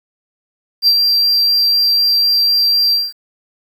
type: tone with ADSR envelope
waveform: triangle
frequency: 4724 Hz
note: D8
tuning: 9 cents sharp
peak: -5 dBFS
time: 0.82-3.13 s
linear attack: 53 ms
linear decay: 60 ms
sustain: -4 dB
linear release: 200 ms
effects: 7-bit